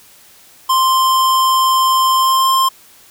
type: tone with pitch glide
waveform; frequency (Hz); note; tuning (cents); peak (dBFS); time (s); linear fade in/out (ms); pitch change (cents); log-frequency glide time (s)
square; 1046.5 to 1054.4; C6 to C6; 0 to +13; -11; 0.69-2.69; 10; +13; 2.16-2.47
effects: white hiss -45 dBFS RMS until 3.1 s